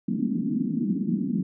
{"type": "band-pass noise", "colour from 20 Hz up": "pink", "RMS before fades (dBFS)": -26, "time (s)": [0.08, 1.43], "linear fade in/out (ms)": 5, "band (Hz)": [180, 280], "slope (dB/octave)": 48, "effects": []}